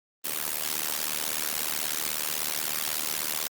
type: noise with amplitude modulation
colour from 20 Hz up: white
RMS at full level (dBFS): -26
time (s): 0.24-3.48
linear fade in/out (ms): 10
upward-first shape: sine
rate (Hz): 76.3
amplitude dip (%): 90
effects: high-pass 150 Hz 12 dB/octave + Opus 24 kbps